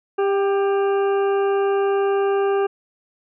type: harmonic tone with a mistuned harmonic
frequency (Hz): 397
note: G4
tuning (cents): +22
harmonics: 1 / 2 / 3 / 4 / 6 / 7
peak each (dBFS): -17 / -26 / -30 / -34 / -44 / -40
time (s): 0.18-2.67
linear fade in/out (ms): 10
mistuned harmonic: 2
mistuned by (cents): -20
effects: none